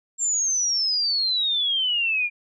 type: exponential sweep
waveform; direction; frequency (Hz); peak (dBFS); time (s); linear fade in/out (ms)
sine; down; 7459 to 2381; -20; 0.18-2.3; 50
effects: none